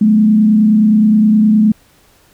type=tone with frequency modulation; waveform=sine; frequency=214.2 Hz; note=A3; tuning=46 cents flat; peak=-6 dBFS; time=0.01-1.72 s; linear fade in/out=5 ms; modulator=29.6 Hz; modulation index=0.48; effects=pink hiss -50 dBFS RMS until 2.33 s